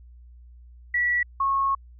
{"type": "tone pair in turn", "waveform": "sine", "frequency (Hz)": [1944, 1093.9], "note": ["B6", "C#6"], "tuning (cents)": [-28, -23], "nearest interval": "minor seventh", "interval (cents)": 995, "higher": "first", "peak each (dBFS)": -20, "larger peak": "neither", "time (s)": [[0.94, 1.23], [1.4, 1.75]], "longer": "second", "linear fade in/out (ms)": 5, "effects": ["added 60 Hz sine -45 dBFS peak until 1.99 s"]}